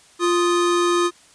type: tone pair together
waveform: square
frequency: 349.2 / 1244.5 Hz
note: F4 / D#6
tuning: 0 / 0 cents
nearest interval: octave + minor seventh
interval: 2200 cents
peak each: -18 / -23 dBFS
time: 0.19-1.11 s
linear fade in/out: 50 ms
effects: white hiss -51 dBFS RMS until 1.34 s + resampled to 22050 Hz